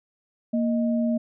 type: tone pair together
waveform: sine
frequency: 233.1 / 622.3 Hz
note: A#3 / D#5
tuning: 0 / 0 cents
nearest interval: octave + perfect fourth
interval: 1700 cents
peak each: -21 / -29 dBFS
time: 0.53-1.18 s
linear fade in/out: 10 ms
effects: none